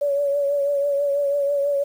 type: tone with vibrato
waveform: sine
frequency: 567 Hz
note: C#5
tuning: 39 cents sharp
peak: -18 dBFS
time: 0.01-1.84 s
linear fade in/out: 10 ms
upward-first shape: triangle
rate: 6.1 Hz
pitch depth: 40 cents each way
effects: 8-bit